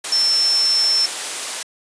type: tone in noise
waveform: sine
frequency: 5360 Hz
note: E8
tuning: 28 cents sharp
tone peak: -14 dBFS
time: 0.12-1.06 s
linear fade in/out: 5 ms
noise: white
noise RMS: -25 dBFS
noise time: 0.04-1.63 s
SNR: +8 dB
effects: high-pass 400 Hz 12 dB/octave + resampled to 22050 Hz